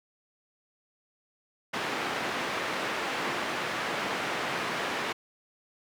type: band-pass noise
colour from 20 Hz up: white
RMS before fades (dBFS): -32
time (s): 1.73-5.13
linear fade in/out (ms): 10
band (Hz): 180 to 2000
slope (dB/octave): 12
effects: none